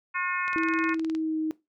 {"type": "harmonic tone", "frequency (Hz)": 359.9, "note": "F#4", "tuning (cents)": -48, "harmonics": [3, 4, 5, 6, 7], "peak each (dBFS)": [-31, -32, -33, -34, -34], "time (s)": [0.14, 0.95], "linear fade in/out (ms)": 20}
{"type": "click train", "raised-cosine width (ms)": 0.2, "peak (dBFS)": -23, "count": 14, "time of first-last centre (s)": [0.48, 1.15], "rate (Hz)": 19.4}
{"type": "tone with pitch glide", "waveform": "sine", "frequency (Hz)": [325.1, 314.2], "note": ["E4", "D#4"], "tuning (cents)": [-24, 17], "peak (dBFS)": -25, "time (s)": [0.56, 1.51], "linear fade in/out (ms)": 0, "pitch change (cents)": -59, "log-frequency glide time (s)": [0.89, 1.38]}
{"effects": ["noise-tail reverb RT60 0.2 s tail -19 dB re dry"]}